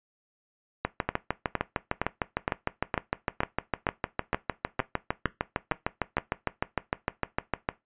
two click trains, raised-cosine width 0.5 ms, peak -10 / -10 dBFS, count 12 / 46, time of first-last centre 1.09-6.183 / 0.85-7.689 s, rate 2.16 / 6.58 Hz, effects noise-tail reverb RT60 0.2 s tail -18 dB re dry + resampled to 8000 Hz

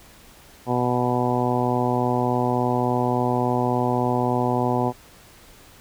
harmonic tone, 123.47 Hz, B2, in tune, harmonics 1 / 2 / 3 / 4 / 5 / 6 / 7 / 8, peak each -26 / -25 / -27 / -29 / -30 / -27 / -28 / -30 dBFS, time 0.66-4.93 s, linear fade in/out 50 ms, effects pink hiss -49 dBFS RMS until 5.8 s

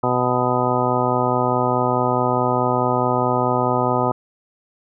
harmonic tone, 124.7 Hz, B2, 17 cents sharp, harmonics 1 / 2 / 3 / 4 / 5 / 6 / 7 / 8 / 10, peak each -25 / -25 / -25 / -25 / -25 / -25 / -25 / -25 / -25 dBFS, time 0.03-4.12 s, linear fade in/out 5 ms, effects none

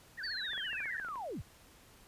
sine tone with vibrato, 1683 Hz, G#6, 23 cents sharp, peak -39 dBFS, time 0.17-1.02 s, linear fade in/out 20 ms, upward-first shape triangle, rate 15 Hz, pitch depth 240 cents each way
sine linear sweep, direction down, 4661 to 35.9 Hz, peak -38 dBFS, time 0.23-1.42 s, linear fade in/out 10 ms
clicks, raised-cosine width 0.5 ms, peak -34 dBFS, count 9, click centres 0.533 / 0.578 / 0.731 / 0.804 / 0.857 / 0.999 / 1.048 / 1.086 / 1.157 s
effects pink hiss -60 dBFS RMS until 2.07 s + resampled to 32000 Hz

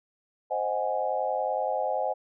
sine chord, Ab dominant seventh, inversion first, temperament equal, 523.3 / 622.3 / 740 / 830.6 Hz, C5 / Eb5 / Gb5 / Ab5, 0 / 0 / 0 / 0 cents, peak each -31 dBFS, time 0.5-2.14 s, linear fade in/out 20 ms, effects none

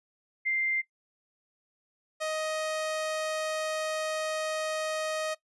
sine / sawtooth tone pair in turn, 2093 / 625.7 Hz, C7 / D#5, 0 / +10 cents, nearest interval octave + major sixth, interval 2090 cents, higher first, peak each -26 dBFS, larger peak neither, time 0.45-0.82 / 2.2-5.35 s, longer second, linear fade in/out 20 ms, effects noise-tail reverb RT60 0.1 s tail -17 dB re dry + resampled to 24000 Hz

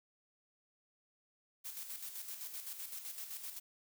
blue noise with tremolo, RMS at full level -44 dBFS, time 1.64-3.6 s, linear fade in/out 20 ms, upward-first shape square, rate 7.8 Hz, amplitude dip 50%, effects none

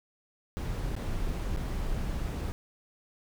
brown noise with dropouts, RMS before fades -32 dBFS, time 0.57-2.52 s, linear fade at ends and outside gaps 0 ms, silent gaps 0.953-0.964 / 1.562-1.572 s, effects none

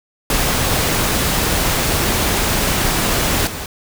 pink noise with level steps, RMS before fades -17 / -27 dBFS, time 0.3-3.66 s, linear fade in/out 2 ms, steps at 3.47 s, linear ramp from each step 2 ms, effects none

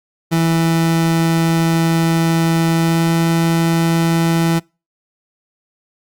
30% pulse tone with pitch glide, 164.81 to 165.86 Hz, E3 to E3, 0 to +11 cents, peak -10 dBFS, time 0.31-4.6 s, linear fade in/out 20 ms, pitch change +11 cents, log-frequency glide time 2.77-3.1 s, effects noise-tail reverb RT60 0.3 s tail -26 dB re dry + Opus 48 kbps

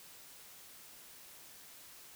silence, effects white hiss -55 dBFS RMS until 2.15 s

